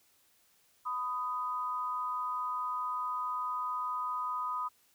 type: tone pair together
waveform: sine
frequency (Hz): 999.8 / 1244.5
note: B5 / D#6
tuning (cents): +21 / 0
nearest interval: major third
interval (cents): 379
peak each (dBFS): -36 / -34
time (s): 0.85-4.69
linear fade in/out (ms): 20
effects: white hiss -68 dBFS RMS until 4.94 s

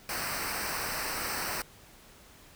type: noise with comb filter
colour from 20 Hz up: pink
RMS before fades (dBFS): -34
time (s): 0.09-1.62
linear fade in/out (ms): 2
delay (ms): 0.29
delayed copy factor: -0.75
effects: pink hiss -55 dBFS RMS until 2.55 s

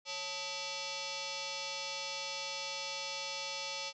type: tone with frequency modulation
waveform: sine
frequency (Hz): 880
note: A5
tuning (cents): 0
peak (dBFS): -37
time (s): 0.05-3.93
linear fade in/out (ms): 50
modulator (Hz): 716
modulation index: 7.1
effects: none

